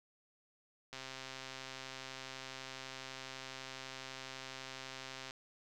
click train, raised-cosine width 0.2 ms, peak -28 dBFS, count 579, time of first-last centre 0.93-5.309 s, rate 132 Hz, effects none

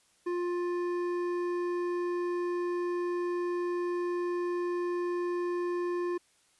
sine tone with hard clipping, 351.8 Hz, F4, 13 cents sharp, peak -31 dBFS, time 0.26-6.18 s, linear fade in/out 10 ms, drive 10 dB, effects white hiss -67 dBFS RMS until 6.59 s + resampled to 24000 Hz

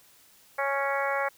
harmonic tone, 277.2 Hz, C#4, in tune, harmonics 2 / 3 / 4 / 5 / 6 / 7 / 8, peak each -30 / -32 / -33 / -34 / -35 / -35 / -36 dBFS, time 0.58-1.29 s, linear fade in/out 10 ms, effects white hiss -58 dBFS RMS until 1.37 s

